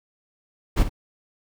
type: noise with echo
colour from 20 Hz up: brown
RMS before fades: -17 dBFS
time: 0.76-0.84 s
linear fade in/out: 20 ms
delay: 55 ms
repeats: 1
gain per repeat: -11 dB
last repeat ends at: 0.895 s
effects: none